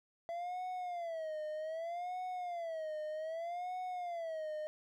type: tone with vibrato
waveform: triangle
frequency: 671 Hz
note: E5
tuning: 31 cents sharp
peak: -36 dBFS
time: 0.29-4.67 s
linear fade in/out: 0 ms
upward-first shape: sine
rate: 0.64 Hz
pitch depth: 160 cents each way
effects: none